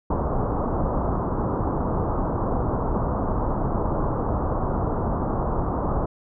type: low-pass noise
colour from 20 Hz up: pink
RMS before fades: -24 dBFS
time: 0.1-6.06 s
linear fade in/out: 5 ms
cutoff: 1200 Hz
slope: 48 dB/octave
effects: none